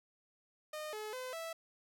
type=tone with pitch steps; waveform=sawtooth; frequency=612 / 427.7 / 510 / 657 Hz; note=D#5 / A4 / C5 / E5; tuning=-29 / -49 / -44 / -6 cents; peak=-37 dBFS; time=0.73-1.53 s; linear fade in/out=5 ms; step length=200 ms; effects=none